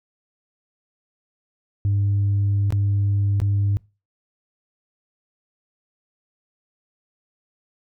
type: tone with dropouts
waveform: sine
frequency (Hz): 100.5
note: G2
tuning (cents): +44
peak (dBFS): -15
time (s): 1.85-3.77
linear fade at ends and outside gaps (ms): 0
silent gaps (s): 2.705-2.724 / 3.401-3.417
effects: noise-tail reverb RT60 0.3 s tail -25 dB re dry + tanh soft clip ceiling -15 dBFS

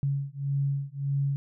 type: beating tone pair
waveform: sine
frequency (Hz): 138.7 / 140.4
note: C#3 / C#3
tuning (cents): +1 / +22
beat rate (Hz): 1.7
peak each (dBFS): -29 / -29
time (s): 0.03-1.36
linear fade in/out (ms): 0
effects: none

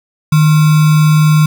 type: tone with sample-and-hold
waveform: sine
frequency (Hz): 154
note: D#3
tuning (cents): -17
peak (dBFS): -5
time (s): 0.32-1.46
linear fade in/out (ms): 5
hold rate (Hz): 1225
effects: none

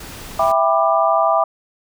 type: noise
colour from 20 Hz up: pink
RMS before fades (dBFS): -34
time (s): 0-0.52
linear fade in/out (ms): 5
type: chord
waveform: sine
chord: E minor seventh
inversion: none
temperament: just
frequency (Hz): 659.3 / 791.1 / 988.9 / 1186.7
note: E5 / G5 / B5 / D6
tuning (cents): 0 / +16 / +2 / +18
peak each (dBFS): -16 / -19 / -21 / -18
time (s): 0.39-1.44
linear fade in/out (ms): 5
effects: none

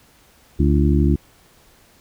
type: harmonic tone with a mistuned harmonic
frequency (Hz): 72.7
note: D2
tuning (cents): -17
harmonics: 1 / 2 / 3 / 4 / 5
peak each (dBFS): -16 / -19 / -21 / -22 / -23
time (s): 0.59-1.16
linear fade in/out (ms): 10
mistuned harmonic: 5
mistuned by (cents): -97
effects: pink hiss -53 dBFS RMS until 2 s

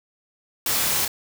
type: noise with echo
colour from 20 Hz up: white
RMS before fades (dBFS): -24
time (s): 0.66-1.05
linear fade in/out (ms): 2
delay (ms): 29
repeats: 1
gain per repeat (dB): -3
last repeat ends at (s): 1.079
effects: none

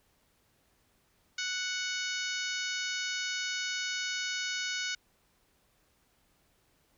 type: harmonic tone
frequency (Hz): 740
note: F#5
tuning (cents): 0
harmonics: 2 / 3 / 4 / 5 / 6 / 7 / 8 / 9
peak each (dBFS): -37 / -39 / -40 / -41 / -42 / -42 / -43 / -44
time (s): 1.38-4.95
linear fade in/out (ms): 5
effects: pink hiss -70 dBFS RMS until 6.97 s

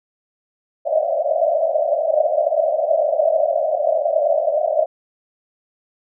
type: band-pass noise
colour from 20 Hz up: white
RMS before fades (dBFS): -18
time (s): 0.85-4.86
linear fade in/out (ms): 20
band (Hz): 580 to 670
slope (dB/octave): 96
effects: none

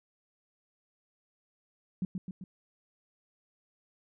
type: tone with echo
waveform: sine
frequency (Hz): 185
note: F#3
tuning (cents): 0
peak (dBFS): -28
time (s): 2.02-2.05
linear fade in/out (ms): 2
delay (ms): 130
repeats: 3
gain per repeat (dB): -4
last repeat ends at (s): 2.44
effects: none

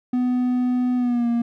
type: tone with pitch glide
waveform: triangle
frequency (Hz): 249.2 to 235.5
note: B3 to A#3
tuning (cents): +16 to +18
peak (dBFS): -16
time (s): 0.13-1.42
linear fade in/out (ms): 5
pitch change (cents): -98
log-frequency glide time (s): 0.96-1.28
effects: none

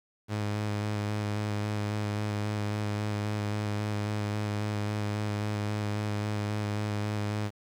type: tone with vibrato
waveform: sawtooth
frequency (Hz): 104.6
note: G#2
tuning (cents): +13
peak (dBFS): -25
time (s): 0.28-7.51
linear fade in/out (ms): 50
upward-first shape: square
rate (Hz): 3.7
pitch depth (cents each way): 15
effects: low-pass 7000 Hz 12 dB/octave + 9-bit

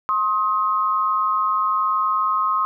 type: tone pair together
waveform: sine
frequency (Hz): 1062.9 / 1264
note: C6 / D#6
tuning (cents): +27 / +27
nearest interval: minor third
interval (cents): 300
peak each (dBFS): -20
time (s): 0.09-2.65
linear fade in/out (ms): 0
effects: none

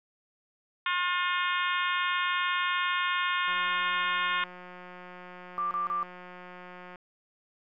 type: harmonic tone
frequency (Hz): 357.3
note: F4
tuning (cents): +40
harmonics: 3 / 4 / 5 / 6 / 7 / 8 / 9 / 10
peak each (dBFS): -30 / -32 / -34 / -36 / -37 / -38 / -39 / -40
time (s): 0.86-4.44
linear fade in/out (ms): 2
type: click train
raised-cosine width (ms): 0.5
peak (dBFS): -31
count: 627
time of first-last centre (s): 3.48-6.958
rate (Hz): 180
type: tone bursts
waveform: sine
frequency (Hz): 1181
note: D6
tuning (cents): +9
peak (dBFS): -27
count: 3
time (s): 5.58-6.03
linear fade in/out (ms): 0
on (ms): 130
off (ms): 30
effects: none

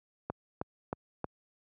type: click train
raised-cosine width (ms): 1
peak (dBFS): -19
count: 4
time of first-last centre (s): 0.3-1.243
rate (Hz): 3.18
effects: high-pass 80 Hz 12 dB/octave

